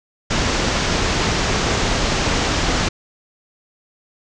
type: low-pass noise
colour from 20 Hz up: pink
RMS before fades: -19 dBFS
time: 0.3-2.89 s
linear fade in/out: 10 ms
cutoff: 7000 Hz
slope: 48 dB/octave
effects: none